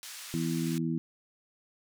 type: band-pass noise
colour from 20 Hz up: white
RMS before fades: -44 dBFS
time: 0.03-0.78 s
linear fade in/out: 0 ms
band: 1300 to 9100 Hz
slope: 12 dB/octave
type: harmonic tone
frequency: 81.8 Hz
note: E2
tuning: 13 cents flat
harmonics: 2 / 3 / 4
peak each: -31 / -33 / -34 dBFS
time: 0.34-0.98 s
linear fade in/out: 0 ms
effects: none